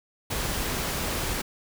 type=noise; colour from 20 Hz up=pink; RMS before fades=-29 dBFS; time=0.3-1.42 s; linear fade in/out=10 ms; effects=none